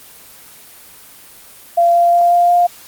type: tone with pitch steps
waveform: sine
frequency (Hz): 687 / 691 / 695 / 699 / 703.1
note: F5 / F5 / F5 / F5 / F5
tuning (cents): -29 / -19 / -9 / +1 / +11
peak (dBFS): -8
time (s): 1.77-2.67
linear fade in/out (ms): 10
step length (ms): 180
effects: white hiss -40 dBFS RMS until 2.87 s + Opus 24 kbps